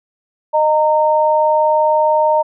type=tone pair together; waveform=sine; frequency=615.4 / 920 Hz; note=D#5 / A#5; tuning=-19 / -23 cents; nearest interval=perfect fifth; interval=696 cents; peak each=-13 dBFS; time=0.53-2.43 s; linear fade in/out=20 ms; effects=none